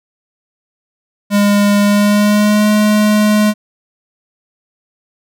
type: tone with pitch glide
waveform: square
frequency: 203.9 to 211.1 Hz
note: G#3 to G#3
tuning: -32 to +29 cents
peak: -9 dBFS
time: 1.3-3.54 s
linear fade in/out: 50 ms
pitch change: +61 cents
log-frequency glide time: 1.81-2.7 s
effects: none